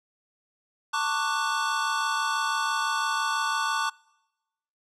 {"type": "chord", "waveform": "square", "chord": "D major seventh", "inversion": "second", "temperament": "equal with one note detuned", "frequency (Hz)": [895.4, 1108.7, 1174.7, 1480], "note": ["A5", "C#6", "D6", "F#6"], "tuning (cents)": [30, 0, 0, 0], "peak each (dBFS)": -31, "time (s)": [0.93, 3.9], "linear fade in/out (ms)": 10, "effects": ["noise-tail reverb RT60 1.0 s tail -26 dB re dry", "low-pass 8000 Hz 12 dB/octave"]}